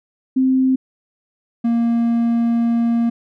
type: tone pair in turn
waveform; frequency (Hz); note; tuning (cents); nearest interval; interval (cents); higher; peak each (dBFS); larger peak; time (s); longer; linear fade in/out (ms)
sine / triangle; 261.1 / 233.3; C4 / A#3; -3 / +2; major second; 195; first; -12; neither; 0.36-0.76 / 1.64-3.1; second; 10
effects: none